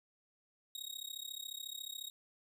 sawtooth tone with amplitude modulation, 3770 Hz, A#7, 19 cents sharp, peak -36 dBFS, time 0.75-2.1 s, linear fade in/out 2 ms, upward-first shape sine, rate 34.1 Hz, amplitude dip 95%, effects none

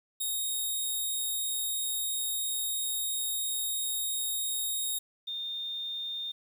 5% pulse / sine tone pair in turn, 3729 / 3635 Hz, A#7 / A#7, 0 / -44 cents, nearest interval unison, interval 44 cents, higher first, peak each -22 / -33 dBFS, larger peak first, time 0.2-4.99 / 5.27-6.32 s, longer first, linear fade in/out 10 ms, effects 10-bit

